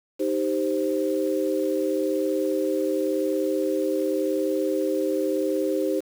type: chord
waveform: sine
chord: C minor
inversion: first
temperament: equal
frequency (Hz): 311.1 / 392 / 523.3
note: Eb4 / G4 / C5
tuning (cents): 0 / 0 / 0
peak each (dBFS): -26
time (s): 0.19-6.01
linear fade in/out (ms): 20
effects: 7-bit